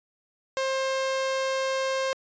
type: tone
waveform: sawtooth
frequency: 531 Hz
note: C5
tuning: 25 cents sharp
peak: -21 dBFS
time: 0.57-2.13 s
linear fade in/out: 0 ms
effects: resampled to 16000 Hz